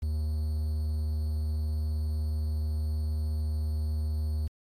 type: tone with quantisation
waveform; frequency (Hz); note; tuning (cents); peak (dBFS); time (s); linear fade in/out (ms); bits
triangle; 76.6; D#2; -27; -25; 0.02-4.48; 10; 9
effects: AAC 48 kbps